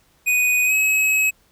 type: tone with pitch glide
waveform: square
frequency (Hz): 2485 to 2561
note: D#7 to D#7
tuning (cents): -3 to +49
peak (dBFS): -16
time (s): 0.26-1.31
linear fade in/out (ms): 20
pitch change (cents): +52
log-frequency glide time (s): 0.65-0.74
effects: pink hiss -59 dBFS RMS until 1.51 s